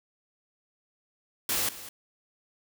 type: noise with echo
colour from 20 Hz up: white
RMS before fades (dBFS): -28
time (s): 1.49-1.69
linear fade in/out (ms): 2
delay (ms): 200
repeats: 1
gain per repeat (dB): -15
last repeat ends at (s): 1.89
effects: none